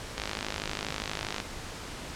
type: click train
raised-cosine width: 0.2 ms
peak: -14 dBFS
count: 65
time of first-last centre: 0.18-1.401 s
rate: 52.4 Hz
effects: pink hiss -40 dBFS RMS until 2.15 s + low-pass 8000 Hz 12 dB/octave